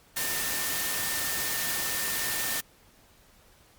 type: tone in noise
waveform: sine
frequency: 1800 Hz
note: A6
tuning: 39 cents sharp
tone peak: -37 dBFS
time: 0.16-2.61 s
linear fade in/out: 10 ms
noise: white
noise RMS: -30 dBFS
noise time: 0.16-2.61 s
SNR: -10 dB
effects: pink hiss -59 dBFS RMS until 3.78 s + Opus 48 kbps